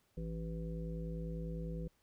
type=harmonic tone; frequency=55 Hz; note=A1; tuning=in tune; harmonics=1 / 3 / 5 / 7 / 9; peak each=-42 / -41 / -53 / -52 / -49 dBFS; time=0.17-1.88 s; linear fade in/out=5 ms; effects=pink hiss -75 dBFS RMS until 2.02 s